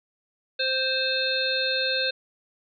harmonic tone, 523.3 Hz, C5, in tune, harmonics 1 / 3 / 5 / 7 / 8, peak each -29 / -29 / -31 / -29 / -28 dBFS, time 0.59-2.11 s, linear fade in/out 10 ms, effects none

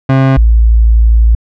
30% pulse / sine tone pair in turn, 133.6 / 56.17 Hz, C3 / A1, +36 / +36 cents, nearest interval octave + minor third, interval 1500 cents, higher first, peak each -3 / -3 dBFS, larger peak neither, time 0.09-0.37 / 0.37-1.35 s, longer second, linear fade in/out 5 ms, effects low-pass 2000 Hz 12 dB/octave

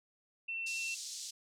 sine tone, 2695 Hz, E7, 38 cents sharp, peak -36 dBFS, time 0.48-0.95 s, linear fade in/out 10 ms
pink band-pass noise, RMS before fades -44 dBFS, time 0.66-1.31 s, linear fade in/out 10 ms, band 4500 to 7800 Hz, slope 24 dB/octave
effects none

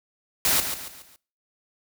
white noise with echo, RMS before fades -21 dBFS, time 0.45-0.6 s, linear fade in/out 0 ms, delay 140 ms, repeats 4, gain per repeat -8 dB, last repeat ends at 1.16 s, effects noise-tail reverb RT60 0.4 s tail -23 dB re dry

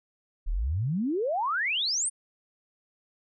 sine exponential sweep, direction up, 32.59 to 9460 Hz, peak -25 dBFS, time 0.46-2.1 s, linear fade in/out 20 ms, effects none

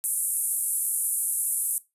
pink band-pass noise, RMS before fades -27 dBFS, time 0.04-1.78 s, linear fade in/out 0 ms, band 9000 to 12000 Hz, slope 48 dB/octave, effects noise-tail reverb RT60 0.2 s tail -17 dB re dry + resampled to 32000 Hz

